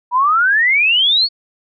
sine exponential sweep, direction up, 953 to 4514 Hz, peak -10 dBFS, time 0.11-1.29 s, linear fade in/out 50 ms, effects none

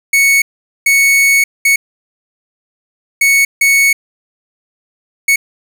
45% pulse tone bursts at uneven times, 2217 Hz, C#7, in tune, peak -7 dBFS, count 6, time 0.13-0.42 / 0.86-1.44 / 1.65-1.76 / 3.21-3.45 / 3.61-3.93 / 5.28-5.36 s, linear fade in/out 5 ms, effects none

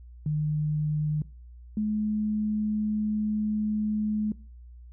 sine tone pair in turn, 151.6 / 212.7 Hz, D#3 / G#3, -45 / +42 cents, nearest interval tritone, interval 587 cents, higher second, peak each -24 dBFS, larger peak neither, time 0.26-1.22 / 1.77-4.32 s, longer second, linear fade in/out 2 ms, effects noise-tail reverb RT60 0.4 s tail -21 dB re dry + added 60 Hz sine -44 dBFS peak until 4.92 s

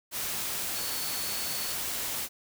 sine tone in noise, 4435 Hz, C#8, in tune, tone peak -39 dBFS, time 0.73-1.76 s, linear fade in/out 50 ms, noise white, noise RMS -33 dBFS, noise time 0.11-2.29 s, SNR -9 dB, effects none

